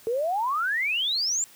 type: exponential sweep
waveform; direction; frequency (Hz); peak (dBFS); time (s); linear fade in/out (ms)
sine; up; 440 to 7500; -23; 0.07-1.44; 0
effects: white hiss -52 dBFS RMS until 1.55 s + high-pass 60 Hz 12 dB/octave